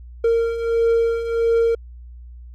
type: beating tone pair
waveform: triangle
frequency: 460 / 461.5 Hz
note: A#4 / A#4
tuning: -23 / -17 cents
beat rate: 1.5 Hz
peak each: -21 / -15 dBFS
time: 0.24-1.75 s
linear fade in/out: 5 ms
effects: added 60 Hz sine -36 dBFS peak until 2.54 s